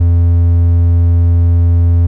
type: tone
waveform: triangle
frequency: 85.6 Hz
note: F2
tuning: 34 cents flat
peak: -4 dBFS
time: 0-2.07 s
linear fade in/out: 10 ms
effects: none